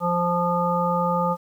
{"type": "harmonic tone", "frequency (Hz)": 174.61, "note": "F3", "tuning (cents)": 0, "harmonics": [1, 3, 5, 7], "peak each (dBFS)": [-25, -25, -25, -25], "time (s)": [0, 1.37], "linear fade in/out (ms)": 50, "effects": ["9-bit"]}